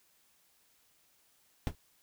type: noise with exponential decay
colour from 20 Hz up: brown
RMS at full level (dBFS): -24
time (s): 1.67-1.75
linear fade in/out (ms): 0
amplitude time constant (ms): 17
effects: white hiss -69 dBFS RMS until 2.02 s